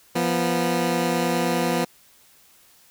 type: tone pair together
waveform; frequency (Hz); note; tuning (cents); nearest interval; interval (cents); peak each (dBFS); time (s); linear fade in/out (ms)
15% pulse; 172.7 / 244.2; F3 / B3; -19 / -19; tritone; 600; -17 / -17; 0.15-1.85; 10
effects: white hiss -55 dBFS RMS until 2.9 s